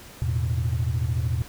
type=chord; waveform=sine; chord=E suspended fourth; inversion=none; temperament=equal; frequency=82.41 / 110 / 123.47 Hz; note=E2 / A2 / B2; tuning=0 / 0 / 0 cents; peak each=-25 / -26 / -25 dBFS; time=0.22-1.42 s; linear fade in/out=0 ms; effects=tanh soft clip ceiling -16 dBFS + pink hiss -45 dBFS RMS until 1.48 s

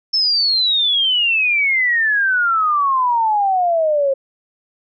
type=exponential sweep; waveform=sine; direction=down; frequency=5330 to 534 Hz; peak=-13 dBFS; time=0.13-4.14 s; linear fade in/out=10 ms; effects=none

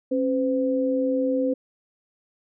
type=tone pair together; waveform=sine; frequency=270.6 / 510 Hz; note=C#4 / C5; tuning=-42 / -44 cents; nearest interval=major seventh; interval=1098 cents; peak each=-23 dBFS; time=0.11-1.54 s; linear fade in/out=10 ms; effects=none

